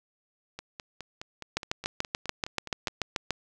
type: two click trains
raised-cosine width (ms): 0.2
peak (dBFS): -10 / -21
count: 13 / 12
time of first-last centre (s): 1.57-3.307 / 0.59-2.882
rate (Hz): 6.91 / 4.8
effects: none